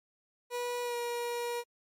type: tone with pitch glide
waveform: 30% pulse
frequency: 486.6 to 477.7 Hz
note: B4 to A#4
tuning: -26 to +42 cents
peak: -30 dBFS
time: 0.5-1.64 s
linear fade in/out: 50 ms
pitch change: -32 cents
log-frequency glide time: 0.83-0.96 s
effects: MP3 64 kbps